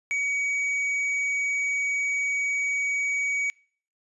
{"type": "tone with hard clipping", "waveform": "sine", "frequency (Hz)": 2261, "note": "C#7", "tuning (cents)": 34, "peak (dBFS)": -25, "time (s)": [0.11, 3.5], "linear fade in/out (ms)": 0, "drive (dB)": 4, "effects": ["noise-tail reverb RT60 0.5 s tail -25 dB re dry", "resampled to 24000 Hz"]}